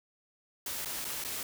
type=noise with dropouts; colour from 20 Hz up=white; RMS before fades=-37 dBFS; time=0.66-1.43 s; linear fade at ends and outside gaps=2 ms; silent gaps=0.849-0.857 / 1.045-1.05 / 1.24-1.247 s; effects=none